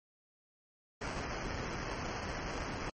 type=noise with sample-and-hold; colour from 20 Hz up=pink; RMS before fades=-39 dBFS; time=1.01-2.9 s; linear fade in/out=5 ms; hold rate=3675 Hz; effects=MP3 32 kbps